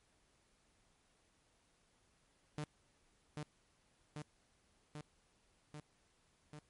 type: tone with echo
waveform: sawtooth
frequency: 149.9 Hz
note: D3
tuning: 36 cents sharp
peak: -36 dBFS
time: 2.58-2.64 s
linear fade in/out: 0 ms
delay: 790 ms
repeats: 5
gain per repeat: -2 dB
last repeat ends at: 6.59 s
effects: pink hiss -74 dBFS RMS until 6.69 s + MP3 48 kbps